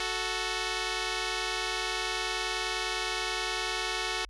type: tone pair together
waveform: 5% pulse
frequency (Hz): 370 / 440.1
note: F#4 / A4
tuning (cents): 0 / 0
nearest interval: minor third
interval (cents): 300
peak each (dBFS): -21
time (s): 0-4.25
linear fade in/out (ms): 2
effects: added 48 Hz sine -47 dBFS peak until 4.29 s + resampled to 22050 Hz